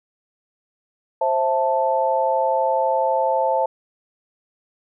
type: chord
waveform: sine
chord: A minor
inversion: first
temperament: just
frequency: 528 / 660 / 880 Hz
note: C5 / E5 / A5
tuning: +16 / +2 / 0 cents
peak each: -21 / -23 / -20 dBFS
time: 1.21-3.66 s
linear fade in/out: 5 ms
effects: none